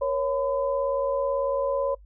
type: tone cluster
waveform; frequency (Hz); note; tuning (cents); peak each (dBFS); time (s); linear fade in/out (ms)
sine; 474.9 / 553 / 1011; A#4 / C#5 / B5; +32 / -4 / +40; -32 / -23 / -32; 0.01-1.95; 10
effects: noise-tail reverb RT60 0.1 s tail -22 dB re dry + added 50 Hz sine -47 dBFS peak until 2.05 s